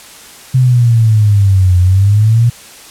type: exponential two-way sweep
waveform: sine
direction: down then up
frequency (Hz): 130.81 to 89 to 120.7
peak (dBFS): -5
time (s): 0.54-2.5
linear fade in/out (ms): 10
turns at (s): 1.79
effects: white hiss -35 dBFS RMS until 2.9 s + low-pass 11000 Hz 12 dB/octave